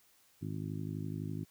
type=harmonic tone; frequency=51.91 Hz; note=G#1; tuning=in tune; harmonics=2 / 3 / 4 / 5 / 6 / 7; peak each=-41 / -40 / -47 / -44 / -47 / -51 dBFS; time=0.41-1.45 s; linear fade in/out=20 ms; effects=white hiss -67 dBFS RMS until 1.5 s